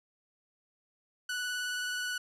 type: tone with vibrato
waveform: sawtooth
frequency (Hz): 1480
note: F#6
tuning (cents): 0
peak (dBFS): -29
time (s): 1.29-2.18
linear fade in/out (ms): 5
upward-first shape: triangle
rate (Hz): 19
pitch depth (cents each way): 18
effects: low-pass 11000 Hz 12 dB/octave